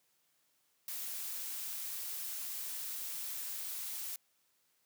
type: noise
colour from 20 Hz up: blue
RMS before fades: -41 dBFS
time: 0.88-4.16 s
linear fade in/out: 2 ms
effects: white hiss -75 dBFS RMS until 4.85 s + high-pass 100 Hz 12 dB/octave